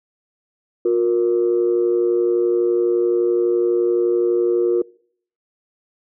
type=tone pair together; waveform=sine; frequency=357.6 / 469.4 Hz; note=F4 / A#4; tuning=+41 / +12 cents; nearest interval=perfect fourth; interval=471 cents; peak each=-15 / -18 dBFS; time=0.85-4.82 s; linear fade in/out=5 ms; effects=noise-tail reverb RT60 0.6 s tail -25 dB re dry + tanh soft clip ceiling -8 dBFS